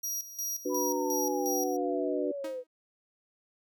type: tone with tremolo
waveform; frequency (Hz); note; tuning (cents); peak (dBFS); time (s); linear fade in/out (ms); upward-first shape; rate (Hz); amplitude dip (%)
sawtooth; 5740; F8; +47; -29; 0.03-1.77; 10; square; 2.8; 75
type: chord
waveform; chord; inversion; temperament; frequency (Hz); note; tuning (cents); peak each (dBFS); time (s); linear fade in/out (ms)
sine; B minor; first; equal with one note detuned; 291.5 / 370 / 493.9; D4 / F#4 / B4; -13 / 0 / 0; -33; 0.65-2.32; 10
type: linear sweep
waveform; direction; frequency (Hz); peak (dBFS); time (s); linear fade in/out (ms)
sine; down; 1000 to 493.9; -34; 0.69-2.64; 50
type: tone with exponential decay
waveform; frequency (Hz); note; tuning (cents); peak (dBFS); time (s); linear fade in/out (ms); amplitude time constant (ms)
sawtooth; 316.3; D#4; +29; -32; 2.44-2.67; 5; 49
effects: none